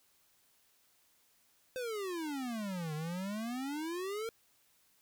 square exponential two-way sweep, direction down then up, 521 to 150 to 464 Hz, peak -37 dBFS, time 1.76-4.29 s, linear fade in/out 0 ms, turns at 2.94 s, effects white hiss -70 dBFS RMS until 5.01 s

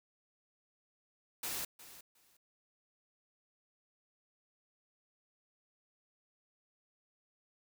white noise with echo, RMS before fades -39 dBFS, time 1.43-1.65 s, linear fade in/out 5 ms, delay 360 ms, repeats 2, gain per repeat -15 dB, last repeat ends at 2.37 s, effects none

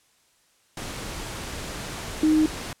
sine tone in noise, 310.4 Hz, D#4, 4 cents flat, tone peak -16 dBFS, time 2.23-2.46 s, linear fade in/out 2 ms, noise pink, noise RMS -34 dBFS, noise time 0.77-2.73 s, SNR +15 dB, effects white hiss -63 dBFS RMS until 2.8 s + low-pass 10000 Hz 12 dB/octave

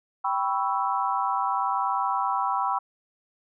sine chord, C# half-diminished seventh, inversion second, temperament equal, 784 / 987.8 / 1108.7 / 1318.5 Hz, G5 / B5 / C#6 / E6, 0 / 0 / 0 / 0 cents, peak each -28 / -27 / -30 / -30 dBFS, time 0.24-2.79 s, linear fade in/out 10 ms, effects none

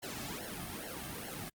pink noise with flanger, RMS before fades -42 dBFS, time 0.02-1.5 s, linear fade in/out 20 ms, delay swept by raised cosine 0.82 to 2.12 ms, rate 2.4 Hz, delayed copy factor -0.9, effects Opus 48 kbps

